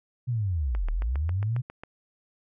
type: linear two-way sweep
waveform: sine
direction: down then up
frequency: 127.5 to 34.44 to 127.5 Hz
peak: -24 dBFS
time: 0.27-1.62 s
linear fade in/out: 20 ms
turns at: 0.89 s
type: click train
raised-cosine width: 0.5 ms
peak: -24 dBFS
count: 9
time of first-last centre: 0.75-1.835 s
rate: 7.37 Hz
effects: none